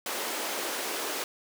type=high-pass noise; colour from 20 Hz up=pink; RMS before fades=-33 dBFS; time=0.06-1.24 s; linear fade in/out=2 ms; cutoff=310 Hz; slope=24 dB/octave; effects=none